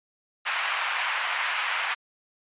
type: band-pass noise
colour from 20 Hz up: white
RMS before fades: -28 dBFS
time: 0.45-1.95 s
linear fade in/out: 20 ms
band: 840 to 2700 Hz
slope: 24 dB/octave
effects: resampled to 8000 Hz